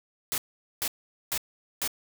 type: noise bursts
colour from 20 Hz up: white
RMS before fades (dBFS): -29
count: 4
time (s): 0.32-1.876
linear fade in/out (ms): 0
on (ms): 59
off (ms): 440
effects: none